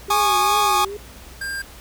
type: tone with vibrato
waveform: sine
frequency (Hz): 392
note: G4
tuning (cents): 0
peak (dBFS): -28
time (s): 0.08-0.97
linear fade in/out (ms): 5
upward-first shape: triangle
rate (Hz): 2.5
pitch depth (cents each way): 140
type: chord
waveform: 45% pulse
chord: Ab suspended fourth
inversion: none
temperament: equal with one note detuned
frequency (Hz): 830.6 / 1108.7 / 1217.5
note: Ab5 / Db6 / Eb6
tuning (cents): 0 / 0 / -38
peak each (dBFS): -19 / -22 / -20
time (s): 0.1-0.85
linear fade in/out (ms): 5
type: tone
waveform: square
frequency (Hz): 1598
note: G6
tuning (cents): +33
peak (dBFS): -26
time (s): 1.41-1.62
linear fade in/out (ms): 5
effects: added 60 Hz sine -43 dBFS peak until 1.8 s + pink hiss -43 dBFS RMS until 1.8 s